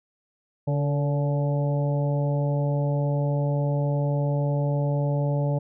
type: harmonic tone with a mistuned harmonic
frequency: 143.5 Hz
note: D3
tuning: 40 cents flat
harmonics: 1 / 2 / 3 / 4 / 5 / 6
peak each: -22 / -34 / -35 / -30 / -41 / -38 dBFS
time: 0.67-5.59 s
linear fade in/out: 10 ms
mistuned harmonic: 3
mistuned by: +44 cents
effects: none